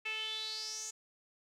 sawtooth tone with band-pass filter sweep, 436.9 Hz, A4, 12 cents flat, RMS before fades -40 dBFS, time 0.05-0.91 s, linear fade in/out 10 ms, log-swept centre 2500 to 6900 Hz, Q 7.2, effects none

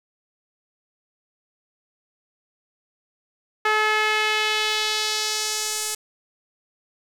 sawtooth tone with band-pass filter sweep, 429.6 Hz, A4, 41 cents flat, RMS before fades -23 dBFS, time 3.65-5.95 s, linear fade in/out 5 ms, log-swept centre 1600 to 8500 Hz, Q 1.4, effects 8-bit

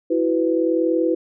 sine chord, E suspended second, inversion none, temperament equal with one note detuned, 329.6 / 370 / 499.3 Hz, E4 / F#4 / B4, 0 / 0 / +19 cents, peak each -19 / -23 / -21 dBFS, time 0.1-1.15 s, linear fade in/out 10 ms, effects none

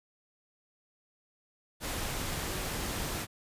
sine tone in noise, 372.2 Hz, F#4, 10 cents sharp, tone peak -45 dBFS, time 2.43-2.7 s, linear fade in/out 50 ms, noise pink, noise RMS -35 dBFS, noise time 1.8-3.27 s, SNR -13 dB, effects resampled to 32000 Hz

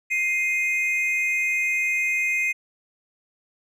triangle tone pair together, 2100 / 2497 Hz, C7 / D#7, +6 / +6 cents, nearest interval minor third, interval 300 cents, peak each -22 dBFS, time 0.1-2.53 s, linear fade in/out 20 ms, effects none

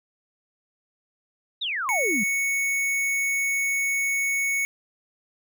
sine exponential sweep, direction down, 3951 to 184.4 Hz, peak -25 dBFS, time 1.61-2.24 s, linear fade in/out 10 ms
square tone, 2217 Hz, C#7, in tune, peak -23 dBFS, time 1.89-4.65 s, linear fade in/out 0 ms
effects none

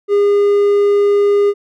triangle tone, 406.8 Hz, G#4, 36 cents flat, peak -7 dBFS, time 0.08-1.54 s, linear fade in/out 50 ms, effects none

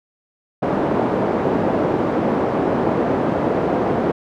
pink band-pass noise, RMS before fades -19 dBFS, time 0.62-4.12 s, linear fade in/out 10 ms, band 230 to 700 Hz, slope 12 dB/octave, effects none

